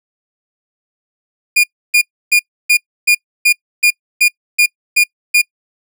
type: tone bursts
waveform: 40% pulse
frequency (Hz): 2427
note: D#7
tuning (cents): -44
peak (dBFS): -6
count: 11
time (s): 1.56-5.418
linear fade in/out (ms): 10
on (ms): 78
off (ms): 300
effects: noise-tail reverb RT60 0.1 s tail -25 dB re dry